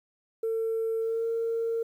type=tone with pitch glide; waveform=sine; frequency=450 to 457.9 Hz; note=A4 to A#4; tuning=+39 to -31 cents; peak=-25 dBFS; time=0.43-1.83 s; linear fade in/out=5 ms; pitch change=+30 cents; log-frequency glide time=1.01-1.26 s; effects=tanh soft clip ceiling -22 dBFS + 10-bit